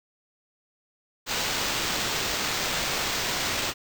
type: noise with sample-and-hold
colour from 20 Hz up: blue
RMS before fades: -28 dBFS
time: 1.26-3.74 s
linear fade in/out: 50 ms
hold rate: 11025 Hz
effects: none